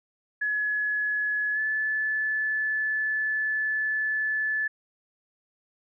sine tone with pitch glide, 1697 to 1734.7 Hz, G#6 to A6, +37 to -25 cents, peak -24 dBFS, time 0.41-4.68 s, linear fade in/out 10 ms, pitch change +38 cents, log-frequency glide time 1.54-1.59 s, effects none

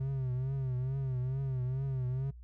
triangle tone with vibrato, 130.81 Hz, C3, in tune, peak -29 dBFS, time 0-2.31 s, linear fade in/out 10 ms, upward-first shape triangle, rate 2.3 Hz, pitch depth 92 cents each way, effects noise-tail reverb RT60 0.1 s tail -22 dB re dry + added 60 Hz sine -47 dBFS peak until 2.43 s

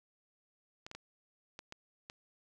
clicks, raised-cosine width 0.2 ms, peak -28 dBFS, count 6, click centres 0.865 / 0.914 / 0.95 / 1.591 / 1.724 / 2.099 s, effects none

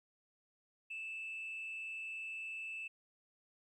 sine tone with frequency modulation, 2637 Hz, E7, in tune, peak -40 dBFS, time 0.9-2.88 s, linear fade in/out 10 ms, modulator 161 Hz, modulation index 0.31, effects tanh soft clip ceiling -38 dBFS + 13-bit

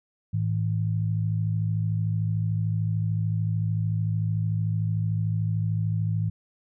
sine tone pair together, 107.25 / 160.7 Hz, A2 / E3, -44 / -44 cents, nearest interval perfect fifth, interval 700 cents, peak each -24 / -28 dBFS, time 0.33-6.3 s, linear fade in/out 10 ms, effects none

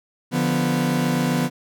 40% pulse chord, B diminished, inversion first, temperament equal, 146.83 / 174.61 / 246.9 Hz, D3 / F3 / B3, 0 / 0 / 0 cents, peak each -24 / -23 / -21 dBFS, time 0.31-1.5 s, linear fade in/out 50 ms, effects none

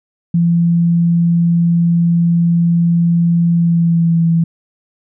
sine tone with pitch glide, 170 to 166.12 Hz, F3 to E3, -46 to +14 cents, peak -9 dBFS, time 0.34-4.44 s, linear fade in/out 5 ms, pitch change -40 cents, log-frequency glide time 3.53-4.25 s, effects none

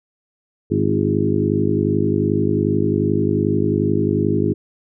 harmonic tone with a mistuned harmonic, 51.3 Hz, G#1, 21 cents flat, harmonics 2 / 3 / 4 / 5 / 6 / 7 / 8, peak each -23 / -23 / -23 / -23 / -23 / -23 / -23 dBFS, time 0.7-4.54 s, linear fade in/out 20 ms, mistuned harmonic 7, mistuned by -30 cents, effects none

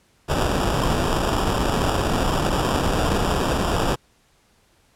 pink noise with sample-and-hold, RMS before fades -21 dBFS, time 0.28-3.96 s, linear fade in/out 20 ms, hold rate 2100 Hz, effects pink hiss -60 dBFS RMS until 4.95 s + low-pass 11000 Hz 12 dB/octave

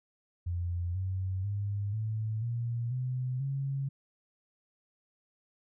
sine tone with pitch steps, 87.31 / 94.12 / 101.46 / 109.37 / 117.9 / 127.09 / 137 Hz, F2 / F#2 / G#2 / A2 / A#2 / C3 / C#3, 0 / +30 / -40 / -10 / +20 / -50 / -20 cents, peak -30 dBFS, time 0.46-3.89 s, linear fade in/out 10 ms, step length 490 ms, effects none

